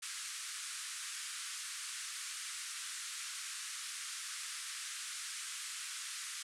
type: band-pass noise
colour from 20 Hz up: white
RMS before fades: -44 dBFS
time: 0.02-6.43 s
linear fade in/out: 10 ms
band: 1200 to 10000 Hz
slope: 48 dB/octave
effects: none